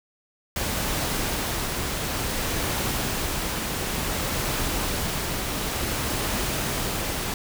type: noise with tremolo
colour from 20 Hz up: pink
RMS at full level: -26 dBFS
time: 0.56-7.34 s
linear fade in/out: 2 ms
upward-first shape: triangle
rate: 0.56 Hz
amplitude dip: 25%
effects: none